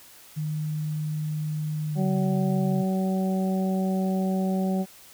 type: tone with pitch glide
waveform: sine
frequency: 153.3 to 143.03 Hz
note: D#3 to D3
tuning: -25 to -45 cents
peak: -26 dBFS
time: 0.36-2.83 s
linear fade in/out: 20 ms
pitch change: -120 cents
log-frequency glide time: 1.87-2.18 s
type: harmonic tone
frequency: 189.2 Hz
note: F#3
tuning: 39 cents sharp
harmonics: 1 / 2 / 3 / 4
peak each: -23 / -33 / -34 / -35 dBFS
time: 1.95-4.86 s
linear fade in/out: 50 ms
effects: white hiss -50 dBFS RMS until 5.13 s